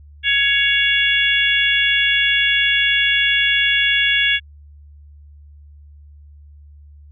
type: harmonic tone with a mistuned harmonic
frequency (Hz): 557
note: C#5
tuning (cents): +8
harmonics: 3 / 4 / 5 / 6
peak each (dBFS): -19 / -19 / -19 / -19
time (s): 0.23-4.4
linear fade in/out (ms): 50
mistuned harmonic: 6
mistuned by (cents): +18
effects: added 73 Hz sine -40 dBFS peak until 7.11 s